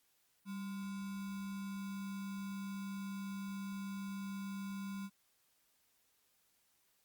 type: tone with sample-and-hold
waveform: sine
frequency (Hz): 195.9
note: G3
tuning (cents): -1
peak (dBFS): -40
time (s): 0.45-5.1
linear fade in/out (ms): 50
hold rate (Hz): 1225
effects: white hiss -75 dBFS RMS until 7.04 s + Opus 48 kbps